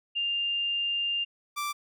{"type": "tone pair in turn", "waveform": ["sine", "sawtooth"], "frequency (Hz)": [2800, 1172.5], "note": ["F7", "D6"], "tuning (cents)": [4, -3], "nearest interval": "octave + minor third", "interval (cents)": 1507, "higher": "first", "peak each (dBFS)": -26, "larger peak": "neither", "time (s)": [[0.15, 1.25], [1.56, 1.73]], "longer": "first", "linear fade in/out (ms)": 20, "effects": []}